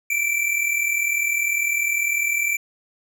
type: tone pair together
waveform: square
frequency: 2309 / 2349 Hz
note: D7 / D7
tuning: -30 / 0 cents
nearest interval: unison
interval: 30 cents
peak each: -25 / -22 dBFS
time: 0.1-2.57 s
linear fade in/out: 5 ms
effects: none